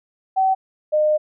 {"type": "tone pair in turn", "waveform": "sine", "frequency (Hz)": [763, 609.6], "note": ["G5", "D#5"], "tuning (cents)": [-47, -36], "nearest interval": "major third", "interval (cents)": 389, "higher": "first", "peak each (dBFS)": -14, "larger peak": "neither", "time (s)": [[0.36, 0.55], [0.92, 1.18]], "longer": "second", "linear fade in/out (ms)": 20, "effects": []}